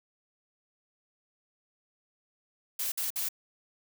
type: noise bursts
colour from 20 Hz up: blue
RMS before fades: -32 dBFS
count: 3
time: 2.79-3.288 s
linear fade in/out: 5 ms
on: 130 ms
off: 54 ms
effects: none